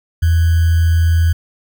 sine tone with sample-and-hold, 83 Hz, E2, 12 cents sharp, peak -9 dBFS, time 0.22-1.33 s, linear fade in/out 10 ms, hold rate 1575 Hz, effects none

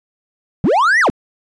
triangle linear two-way sweep, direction up then down, 129.2 to 2032 to 129.2 Hz, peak -8 dBFS, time 0.64-1.1 s, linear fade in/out 0 ms, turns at 1 s, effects resampled to 22050 Hz

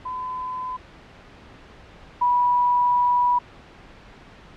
sine tone pair in turn, 1013 / 978 Hz, B5 / B5, +44 / -17 cents, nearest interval minor second, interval 61 cents, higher first, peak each -27 / -16 dBFS, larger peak second, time 0.05-0.77 / 2.21-3.39 s, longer second, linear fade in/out 10 ms, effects pink hiss -46 dBFS RMS until 4.56 s + low-pass 3000 Hz 12 dB/octave

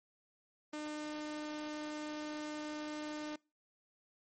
sawtooth tone, 302.1 Hz, D4, 49 cents sharp, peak -36 dBFS, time 0.73-3.36 s, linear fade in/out 5 ms, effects noise-tail reverb RT60 0.3 s tail -25 dB re dry + MP3 32 kbps

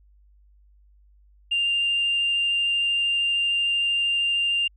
sine tone with vibrato, 2794 Hz, F7, in tune, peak -19 dBFS, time 1.51-4.68 s, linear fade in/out 10 ms, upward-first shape triangle, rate 13 Hz, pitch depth 8 cents each way, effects tanh soft clip ceiling -16 dBFS + added 50 Hz sine -53 dBFS peak until 4.76 s

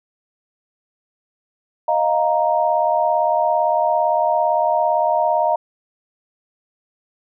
sine chord, Eb suspended second, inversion none, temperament just, 622.3 / 700 / 933.4 Hz, Eb5 / F5 / Bb5, 0 / +4 / +2 cents, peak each -19 dBFS, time 1.88-5.56 s, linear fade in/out 5 ms, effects none

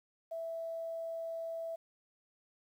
sine tone with quantisation, 659.3 Hz, E5, in tune, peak -37 dBFS, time 0.31-1.76 s, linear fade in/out 10 ms, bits 11, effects none

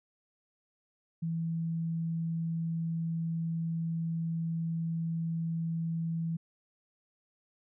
sine tone, 164.8 Hz, E3, in tune, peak -30 dBFS, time 1.22-6.37 s, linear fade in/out 10 ms, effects none

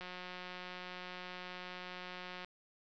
click train, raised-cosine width 0.3 ms, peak -30 dBFS, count 442, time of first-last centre 0.01-2.446 s, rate 181 Hz, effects resampled to 16000 Hz

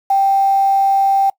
sine tone with quantisation, 784 Hz, G5, in tune, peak -10 dBFS, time 0.1-1.3 s, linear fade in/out 5 ms, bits 6, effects noise-tail reverb RT60 0.1 s tail -22 dB re dry

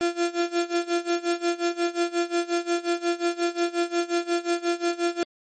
35% pulse tone with tremolo, 344 Hz, F4, 26 cents flat, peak -18 dBFS, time 0.01-5.23 s, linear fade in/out 0 ms, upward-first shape sine, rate 5.6 Hz, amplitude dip 90%, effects MP3 32 kbps

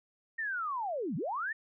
sine linear two-way sweep, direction down then up, 1862 to 136.2 to 1862 Hz, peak -32 dBFS, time 0.38-1.53 s, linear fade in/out 10 ms, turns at 1.16 s, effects none

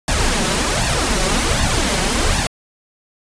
pink noise with flanger, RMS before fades -17 dBFS, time 0.08-2.47 s, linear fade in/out 2 ms, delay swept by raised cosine 1.1 to 5.4 ms, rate 1.3 Hz, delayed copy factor +0.7, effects resampled to 22050 Hz

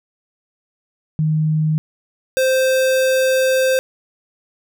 sine / square tone pair in turn, 155.56 / 522.1 Hz, D#3 / C5, 0 / -4 cents, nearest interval octave + major sixth, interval 2096 cents, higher second, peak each -14 / -14 dBFS, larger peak neither, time 1.19-1.78 / 2.37-3.79 s, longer second, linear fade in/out 0 ms, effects none

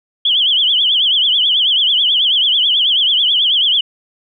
sine tone with vibrato, 3172 Hz, G7, 20 cents sharp, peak -10 dBFS, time 0.25-3.81 s, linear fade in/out 5 ms, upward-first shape triangle, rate 9.2 Hz, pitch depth 180 cents each way, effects none

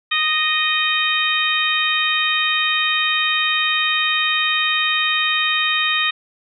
harmonic tone, 620 Hz, D#5, 6 cents flat, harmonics 2 / 3 / 4 / 5 / 6, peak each -24 / -22 / -21 / -24 / -22 dBFS, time 0.11-6.11 s, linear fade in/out 10 ms, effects none

